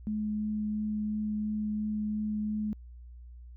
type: tone with vibrato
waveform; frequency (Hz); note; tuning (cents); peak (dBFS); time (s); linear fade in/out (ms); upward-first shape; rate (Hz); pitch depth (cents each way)
sine; 212.4; G#3; +39; -29; 0.07-2.73; 0; triangle; 2.9; 8
effects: added 60 Hz sine -45 dBFS peak until 3.56 s